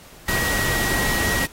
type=tone in noise; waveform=sine; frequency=1904 Hz; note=A#6; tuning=36 cents sharp; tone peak=-24 dBFS; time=0.28-1.46 s; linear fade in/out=5 ms; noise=pink; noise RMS=-24 dBFS; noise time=0.28-1.46 s; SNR=-3 dB; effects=pink hiss -46 dBFS RMS until 1.52 s + AAC 48 kbps